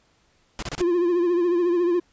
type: noise bursts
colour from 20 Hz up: pink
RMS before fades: -30 dBFS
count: 4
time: 0.59-0.814 s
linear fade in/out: 0 ms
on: 35 ms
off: 28 ms
type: tone with vibrato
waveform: triangle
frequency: 349.4 Hz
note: F4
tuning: 1 cent sharp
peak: -16 dBFS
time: 0.8-2 s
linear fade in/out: 10 ms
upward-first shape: triangle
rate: 14 Hz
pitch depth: 67 cents each way
effects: pink hiss -63 dBFS RMS until 2.12 s + resampled to 16000 Hz